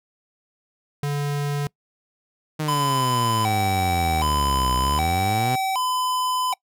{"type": "tone", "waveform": "square", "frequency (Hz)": 144.2, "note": "D3", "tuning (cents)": -31, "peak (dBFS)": -23, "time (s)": [1.03, 1.67], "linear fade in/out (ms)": 2}
{"type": "exponential two-way sweep", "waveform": "sawtooth", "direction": "down then up", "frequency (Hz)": [156.3, 61.74, 130.9], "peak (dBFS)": -19, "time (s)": [2.59, 5.56], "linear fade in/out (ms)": 10, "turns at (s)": 4.75}
{"type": "tone with vibrato", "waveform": "square", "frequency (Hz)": 880, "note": "A5", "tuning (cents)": 0, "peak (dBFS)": -22, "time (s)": [2.68, 6.54], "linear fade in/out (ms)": 5, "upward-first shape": "square", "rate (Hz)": 0.65, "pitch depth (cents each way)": 240}
{"effects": ["noise-tail reverb RT60 0.1 s tail -24 dB re dry"]}